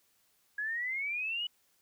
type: exponential sweep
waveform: sine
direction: up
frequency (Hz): 1661.2 to 2974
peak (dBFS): -32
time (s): 0.58-1.47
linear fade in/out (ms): 5
effects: white hiss -71 dBFS RMS until 1.81 s